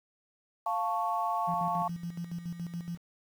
sine chord, F augmented, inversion none, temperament equal with one note detuned, 698.5 / 882.5 / 1108.7 Hz, F5 / A5 / C#6, 0 / +5 / 0 cents, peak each -32 dBFS, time 0.66-1.88 s, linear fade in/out 5 ms
sine tone with tremolo, 171.4 Hz, F3, 32 cents flat, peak -33 dBFS, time 1.47-2.98 s, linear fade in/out 20 ms, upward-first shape square, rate 7.1 Hz, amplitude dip 65%
effects tanh soft clip ceiling -17 dBFS + 9-bit

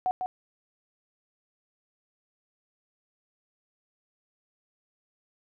sine tone with echo, 740 Hz, F#5, in tune, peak -23 dBFS, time 0.06-0.11 s, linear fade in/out 0 ms, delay 150 ms, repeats 1, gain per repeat -5 dB, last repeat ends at 0.26 s, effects none

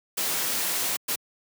white noise bursts at uneven times, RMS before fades -27 dBFS, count 2, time 0.17-0.97 / 1.08-1.16 s, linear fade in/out 10 ms, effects high-pass 150 Hz 12 dB/octave

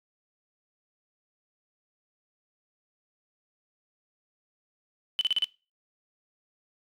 sine tone bursts, 3017 Hz, F#7, 33 cents sharp, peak -20 dBFS, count 5, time 5.19-5.443 s, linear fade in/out 0 ms, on 21 ms, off 37 ms, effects noise-tail reverb RT60 0.3 s tail -22 dB re dry + tanh soft clip ceiling -16 dBFS

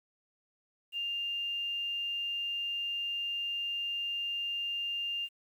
sine tone with quantisation, 2800 Hz, F7, 4 cents sharp, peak -32 dBFS, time 0.92-5.29 s, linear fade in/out 50 ms, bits 10, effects none

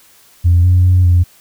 sine tone with pitch steps, 86.8 / 90.2 / 91 / 88 Hz, F2 / F#2 / F#2 / F2, -10 / -44 / -28 / +14 cents, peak -5 dBFS, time 0.44-1.24 s, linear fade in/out 20 ms, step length 200 ms, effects tanh soft clip ceiling -3 dBFS + white hiss -47 dBFS RMS until 1.4 s

